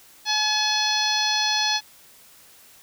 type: harmonic tone with a mistuned harmonic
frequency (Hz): 853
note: G#5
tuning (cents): +46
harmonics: 1 / 2 / 3 / 4 / 5 / 6 / 7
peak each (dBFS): -27 / -29 / -30 / -26 / -25 / -30 / -31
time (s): 0.25-1.81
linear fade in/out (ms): 50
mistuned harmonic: 7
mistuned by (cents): -25
effects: white hiss -51 dBFS RMS until 2.82 s